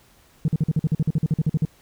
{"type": "tone bursts", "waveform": "sine", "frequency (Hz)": 155.56, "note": "D#3", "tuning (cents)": 0, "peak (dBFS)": -14, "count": 16, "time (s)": [0.45, 1.651], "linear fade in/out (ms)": 2, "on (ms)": 31, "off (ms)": 47, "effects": ["tanh soft clip ceiling -14 dBFS", "pink hiss -56 dBFS RMS until 1.81 s"]}